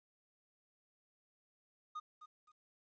triangle tone with echo, 1232 Hz, D#6, 17 cents flat, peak -39 dBFS, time 1.95-2 s, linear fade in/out 10 ms, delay 260 ms, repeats 2, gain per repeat -11 dB, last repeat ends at 2.52 s, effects resampled to 16000 Hz + 13-bit

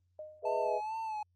sine tone with exponential decay, 615 Hz, D#5, 20 cents flat, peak -39 dBFS, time 0.19-0.65 s, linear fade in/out 2 ms, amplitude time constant 100 ms
sine chord, E major seventh, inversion first, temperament equal, 415.3 / 493.9 / 622.3 / 659.3 Hz, G#4 / B4 / D#5 / E5, 0 / 0 / 0 / 0 cents, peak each -38 / -36 / -34 / -36 dBFS, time 0.42-0.81 s, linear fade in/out 50 ms
triangle tone with vibrato, 871 Hz, A5, 18 cents flat, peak -33 dBFS, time 0.45-1.23 s, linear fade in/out 5 ms, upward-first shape sine, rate 2.3 Hz, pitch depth 53 cents each way
effects added 89 Hz sine -70 dBFS peak until 1.35 s + Opus 32 kbps

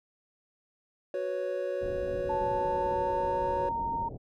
triangle chord, F# suspended fourth, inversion none, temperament just, 370 / 493.3 / 555 Hz, F#4 / B4 / C#5, 0 / -2 / +2 cents, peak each -34 / -34 / -30 dBFS, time 1.14-3.69 s, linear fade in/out 2 ms
pink low-pass noise, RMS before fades -41 dBFS, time 1.81-4.18 s, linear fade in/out 20 ms, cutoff 690 Hz, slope 48 dB/octave
sine tone with pitch glide, 880 to 923.2 Hz, A5 to A#5, 0 to -17 cents, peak -29 dBFS, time 2.29-4.09 s, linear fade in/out 10 ms, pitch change +83 cents, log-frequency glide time 2.48-3.6 s
effects none

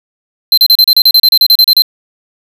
square tone bursts, 4104 Hz, C8, 34 cents flat, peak -3 dBFS, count 15, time 0.52-1.821 s, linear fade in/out 2 ms, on 55 ms, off 34 ms, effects 7-bit

